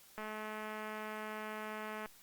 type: click train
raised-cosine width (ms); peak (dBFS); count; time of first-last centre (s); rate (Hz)
0.5; -29; 405; 0.18-2.059; 215
effects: white hiss -61 dBFS RMS until 2.22 s + Opus 48 kbps